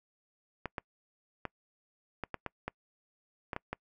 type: clicks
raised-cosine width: 0.5 ms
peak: -20 dBFS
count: 10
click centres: 0.657 / 0.782 / 1.453 / 2.237 / 2.343 / 2.463 / 2.68 / 3.532 / 3.564 / 3.73 s
effects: noise-tail reverb RT60 0.1 s tail -26 dB re dry